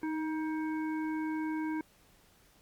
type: harmonic tone with a mistuned harmonic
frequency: 316.2 Hz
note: D#4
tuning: 28 cents sharp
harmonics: 1 / 3 / 5 / 7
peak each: -32 / -42 / -46 / -49 dBFS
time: 0.03-1.81 s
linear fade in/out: 2 ms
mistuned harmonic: 1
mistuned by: -21 cents
effects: pink hiss -64 dBFS RMS until 2.61 s + Opus 48 kbps